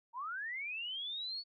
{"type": "linear sweep", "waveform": "sine", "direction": "up", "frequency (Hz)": [899, 4482], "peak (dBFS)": -38, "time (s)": [0.13, 1.44], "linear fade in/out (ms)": 50, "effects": []}